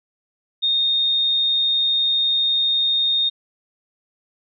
sine tone, 3684 Hz, A#7, 21 cents flat, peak -16 dBFS, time 0.62-3.3 s, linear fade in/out 20 ms, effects none

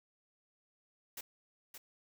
white noise with echo, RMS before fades -44 dBFS, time 1.17-1.21 s, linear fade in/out 5 ms, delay 570 ms, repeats 1, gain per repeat -6 dB, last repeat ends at 1.78 s, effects none

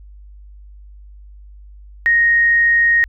sine tone, 1867 Hz, A#6, 2 cents sharp, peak -10 dBFS, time 2.06-3.04 s, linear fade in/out 0 ms, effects added 50 Hz sine -37 dBFS peak until 3.08 s

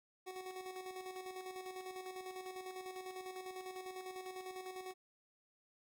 25% pulse tone with tremolo, 372.3 Hz, F#4, 11 cents sharp, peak -40 dBFS, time 0.26-4.94 s, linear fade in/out 20 ms, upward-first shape square, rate 10 Hz, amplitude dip 50%, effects none

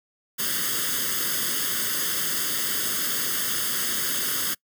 white noise with comb filter, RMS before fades -26 dBFS, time 0.38-4.55 s, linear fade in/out 20 ms, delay 0.61 ms, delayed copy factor +0.85, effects noise-tail reverb RT60 0.1 s tail -25 dB re dry + high-pass 150 Hz 12 dB/octave

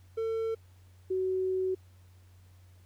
triangle / sine tone pair in turn, 450 / 374.6 Hz, A4 / F#4, +39 / +21 cents, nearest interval minor third, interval 318 cents, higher first, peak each -27 dBFS, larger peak neither, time 0.17-0.55 / 1.1-1.75 s, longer second, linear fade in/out 10 ms, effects added 91 Hz sine -54 dBFS peak until 2.85 s + pink hiss -67 dBFS RMS until 2.85 s

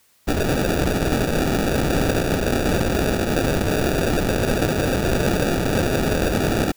violet noise with sample-and-hold, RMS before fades -20 dBFS, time 0.27-6.72 s, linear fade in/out 10 ms, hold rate 1050 Hz, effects white hiss -59 dBFS RMS until 6.76 s

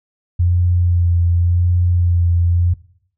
sine tone with vibrato, 87.31 Hz, F2, in tune, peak -11 dBFS, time 0.39-2.74 s, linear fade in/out 10 ms, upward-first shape sine, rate 0.89 Hz, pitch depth 23 cents each way, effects noise-tail reverb RT60 0.6 s tail -18 dB re dry

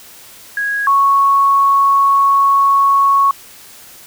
sine tone pair in turn, 1653 / 1107.1 Hz, G#6 / C#6, -9 / -3 cents, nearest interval perfect fifth, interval 694 cents, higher first, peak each -15 / -8 dBFS, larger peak second, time 0.57-0.87 / 0.87-3.31 s, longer second, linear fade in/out 2 ms, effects white hiss -39 dBFS RMS until 4.06 s

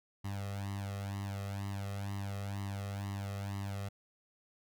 sawtooth tone with flanger, 99.5 Hz, G2, 26 cents sharp, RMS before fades -39 dBFS, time 0.24-3.89 s, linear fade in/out 10 ms, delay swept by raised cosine 1 to 1.58 ms, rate 2.1 Hz, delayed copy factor +0.9, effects none

